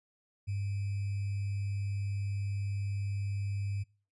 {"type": "tone with sample-and-hold", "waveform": "sine", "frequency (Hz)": 100, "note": "G2", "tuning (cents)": 35, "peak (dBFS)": -31, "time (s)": [0.47, 3.84], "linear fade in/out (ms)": 20, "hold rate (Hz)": 2450, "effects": ["noise-tail reverb RT60 0.4 s tail -25 dB re dry", "resampled to 24000 Hz"]}